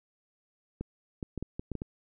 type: clicks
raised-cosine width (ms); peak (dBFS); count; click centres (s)
3; -22; 8; 0.81 / 1.228 / 1.377 / 1.426 / 1.595 / 1.717 / 1.753 / 1.819
effects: none